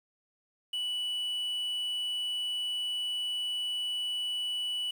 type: tone with quantisation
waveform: triangle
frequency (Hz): 2960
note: F#7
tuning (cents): 0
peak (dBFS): -29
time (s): 0.73-4.91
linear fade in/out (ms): 5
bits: 9
effects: none